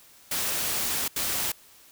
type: noise bursts at uneven times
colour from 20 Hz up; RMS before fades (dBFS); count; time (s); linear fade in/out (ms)
white; -28; 2; 0.31-1.08 / 1.16-1.52; 5
effects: white hiss -54 dBFS RMS until 1.91 s